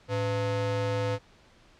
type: ring-modulated tone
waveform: square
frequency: 196.6 Hz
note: G3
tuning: 5 cents sharp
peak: -24 dBFS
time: 0.08-1.19 s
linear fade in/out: 50 ms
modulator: 306 Hz
effects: pink hiss -58 dBFS RMS until 1.79 s + low-pass 5000 Hz 12 dB/octave